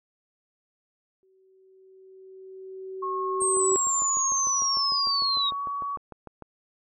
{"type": "tone with exponential growth", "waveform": "sine", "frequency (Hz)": 379.5, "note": "F#4", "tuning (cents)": 44, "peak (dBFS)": -21, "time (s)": [1.23, 3.76], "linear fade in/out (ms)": 0, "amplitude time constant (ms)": 550}
{"type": "tone with pitch glide", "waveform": "sine", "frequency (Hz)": [1087, 1128.6], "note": ["C#6", "C#6"], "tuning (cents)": [-34, 31], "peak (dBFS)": -28, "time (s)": [3.02, 5.97], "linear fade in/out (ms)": 10, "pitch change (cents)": 65, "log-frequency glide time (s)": [4.37, 5.66]}
{"type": "linear sweep", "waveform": "sine", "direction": "down", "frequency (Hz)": [8510, 3729], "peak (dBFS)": -23, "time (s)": [3.4, 5.51], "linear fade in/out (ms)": 20}
{"type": "click train", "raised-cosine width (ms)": 1, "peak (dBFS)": -27, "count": 21, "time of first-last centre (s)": [3.42, 6.423], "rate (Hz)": 6.66}
{"effects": []}